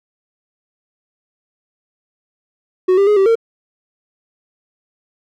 triangle tone with pitch steps, 369.7 / 396.8 / 418.2 / 387.6 / 456.8 Hz, F#4 / G4 / G#4 / G4 / A#4, -1 / +21 / +12 / -20 / -35 cents, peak -7 dBFS, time 2.88-3.355 s, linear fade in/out 10 ms, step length 95 ms, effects none

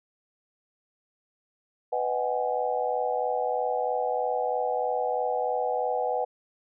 sine chord, G# minor seventh, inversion first, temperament just, 498.4 / 623 / 747.5 / 830.6 Hz, B4 / D#5 / F#5 / G#5, +16 / +2 / +17 / 0 cents, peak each -29 / -32 / -29 / -32 dBFS, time 1.92-6.25 s, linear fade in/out 10 ms, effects none

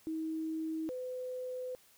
sine tone pair in turn, 318.7 / 505.9 Hz, D#4 / B4, +42 / +42 cents, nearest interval minor sixth, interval 800 cents, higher second, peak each -34 / -37 dBFS, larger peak first, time 0.07-0.89 / 0.89-1.75 s, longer second, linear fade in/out 0 ms, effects white hiss -64 dBFS RMS until 1.97 s

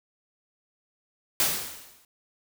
white noise with exponential decay, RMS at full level -21 dBFS, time 1.4-2.05 s, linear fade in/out 1 ms, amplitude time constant 140 ms, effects none

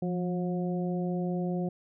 harmonic tone with a mistuned harmonic, 180 Hz, F#3, 47 cents flat, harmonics 1 / 2 / 3 / 4, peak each -29 / -35 / -39 / -41 dBFS, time 0.02-1.69 s, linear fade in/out 5 ms, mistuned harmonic 1, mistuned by -46 cents, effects none

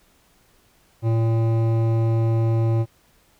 triangle tone with hard clipping, 113.6 Hz, A#2, 44 cents flat, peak -19 dBFS, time 1.02-2.86 s, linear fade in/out 50 ms, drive 17 dB, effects pink hiss -59 dBFS RMS until 3.39 s

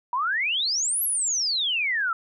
sine exponential two-way sweep, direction up then down, 943 to 11840 to 1300 Hz, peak -22 dBFS, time 0.13-2.13 s, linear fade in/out 2 ms, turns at 1.03 s, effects none

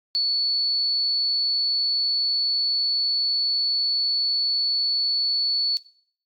sine tone, 4436 Hz, C#8, in tune, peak -19 dBFS, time 0.15-5.77 s, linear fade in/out 0 ms, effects noise-tail reverb RT60 0.6 s tail -21 dB re dry + AAC 64 kbps

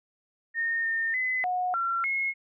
sine tone with pitch steps, 1836 / 1819 / 2023 / 728 / 1363 / 2167 Hz, A#6 / A#6 / B6 / F#5 / F6 / C#7, -27 / -43 / +41 / -28 / -43 / -40 cents, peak -25 dBFS, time 0.54-2.34 s, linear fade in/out 50 ms, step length 300 ms, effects none

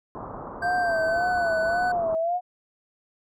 white low-pass noise, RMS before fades -37 dBFS, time 0.15-2.15 s, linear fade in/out 0 ms, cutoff 1200 Hz, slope 48 dB/octave
sine tone with vibrato, 684 Hz, F5, 36 cents flat, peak -22 dBFS, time 0.61-2.41 s, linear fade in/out 50 ms, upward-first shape sine, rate 1.8 Hz, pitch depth 100 cents each way
triangle tone with pitch glide, 1568 to 1495.5 Hz, G6 to F#6, 0 to +18 cents, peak -25 dBFS, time 0.62-1.92 s, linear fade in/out 5 ms, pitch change -82 cents, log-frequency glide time 0.86-1.35 s
effects none

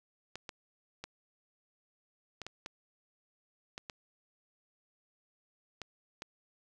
clicks, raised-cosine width 0.2 ms, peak -24 dBFS, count 10, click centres 0.356 / 0.492 / 1.04 / 2.417 / 2.466 / 2.661 / 3.779 / 3.898 / 5.817 / 6.221 s, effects none

